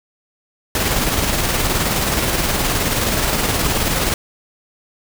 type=noise with tremolo; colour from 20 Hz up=pink; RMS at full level=-17 dBFS; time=0.75-4.14 s; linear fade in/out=2 ms; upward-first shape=square; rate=19 Hz; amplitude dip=30%; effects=none